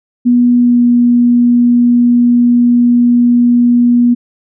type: tone with pitch glide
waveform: sine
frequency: 243.3 to 241.2 Hz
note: B3 to B3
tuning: -26 to -41 cents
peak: -5 dBFS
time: 0.25-4.15 s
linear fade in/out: 20 ms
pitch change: -15 cents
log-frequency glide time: 0.58-0.82 s
effects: none